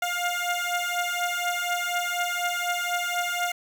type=beating tone pair; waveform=15% pulse; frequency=704 / 708.1 Hz; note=F5 / F5; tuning=+14 / +24 cents; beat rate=4.1 Hz; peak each=-22 dBFS; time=0.02-3.52 s; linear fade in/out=5 ms; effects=none